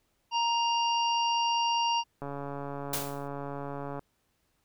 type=harmonic tone; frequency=935 Hz; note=A#5; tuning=5 cents sharp; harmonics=1 / 3 / 5 / 6; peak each=-26 / -31 / -39 / -40 dBFS; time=0.31-2.04 s; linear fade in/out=50 ms
type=click train; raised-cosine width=1 ms; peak=-24 dBFS; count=251; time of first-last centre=2.22-3.993 s; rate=141 Hz
type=noise with exponential decay; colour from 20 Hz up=white; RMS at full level=-29 dBFS; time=2.93-3.28 s; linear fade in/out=5 ms; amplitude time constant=74 ms
effects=pink hiss -74 dBFS RMS until 4.64 s